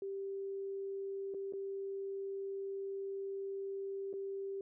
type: tone with dropouts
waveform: sine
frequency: 392 Hz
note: G4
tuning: in tune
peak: -38 dBFS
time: 0.02-4.61 s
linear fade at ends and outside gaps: 2 ms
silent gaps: 1.34-1.345 / 1.525-1.535 / 4.13-4.137 s
effects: none